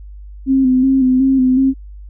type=tone with vibrato; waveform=sine; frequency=261.6 Hz; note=C4; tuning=in tune; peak=-9 dBFS; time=0.46-1.74 s; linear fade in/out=50 ms; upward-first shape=square; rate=2.7 Hz; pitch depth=37 cents each way; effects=added 50 Hz sine -31 dBFS peak until 2.09 s